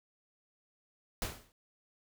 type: noise with exponential decay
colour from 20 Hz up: pink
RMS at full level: -33 dBFS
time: 1.22-1.52 s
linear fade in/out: 1 ms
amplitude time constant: 65 ms
effects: none